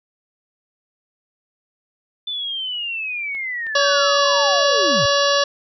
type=linear sweep; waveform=sine; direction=down; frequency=3531 to 92.4 Hz; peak=-23 dBFS; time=2.27-5.06 s; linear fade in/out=5 ms
type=clicks; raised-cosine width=0.3 ms; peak=-25 dBFS; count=5; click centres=3.35 / 3.667 / 3.921 / 4.532 / 4.589 s
type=harmonic tone; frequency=567 Hz; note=C#5; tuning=39 cents sharp; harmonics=1 / 2 / 3 / 5 / 6 / 7 / 8 / 9 / 10; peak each=-18 / -21 / -23 / -25 / -26 / -26 / -27 / -28 / -28 dBFS; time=3.75-5.44 s; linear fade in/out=5 ms
effects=none